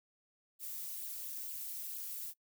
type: noise with flanger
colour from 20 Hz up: violet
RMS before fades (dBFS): -43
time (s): 0.59-2.34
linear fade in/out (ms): 50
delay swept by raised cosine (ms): 0.24 to 6.04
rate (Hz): 2.2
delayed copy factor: +1
effects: noise-tail reverb RT60 0.1 s tail -22 dB re dry